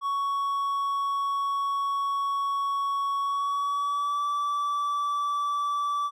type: tone with pitch glide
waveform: triangle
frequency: 1115 to 1158.3 Hz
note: C#6 to D6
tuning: +10 to -24 cents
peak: -23 dBFS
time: 0.01-6.11 s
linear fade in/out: 50 ms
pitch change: +66 cents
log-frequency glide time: 3.21-4.23 s
effects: none